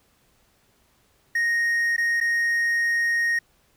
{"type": "tone with dropouts", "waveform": "triangle", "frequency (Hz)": 1864.7, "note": "A#6", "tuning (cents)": 0, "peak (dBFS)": -18, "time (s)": [1.35, 3.39], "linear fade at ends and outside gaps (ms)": 5, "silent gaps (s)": [[1.965, 1.979], [2.203, 2.21]], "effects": ["pink hiss -63 dBFS RMS until 3.76 s"]}